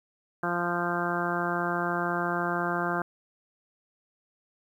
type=harmonic tone; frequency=174 Hz; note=F3; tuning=6 cents flat; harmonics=1 / 2 / 3 / 4 / 5 / 6 / 7 / 8 / 9; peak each=-34 / -33 / -38 / -33 / -37 / -36 / -35 / -35 / -34 dBFS; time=0.43-3.02 s; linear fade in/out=2 ms; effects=10-bit